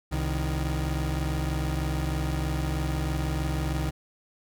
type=tone pair together; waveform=30% pulse; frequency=66.22 / 155.7 Hz; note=C2 / D#3; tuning=+21 / +2 cents; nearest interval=octave + minor third; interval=1481 cents; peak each=-25 / -28 dBFS; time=0.11-3.91 s; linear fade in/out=20 ms; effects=none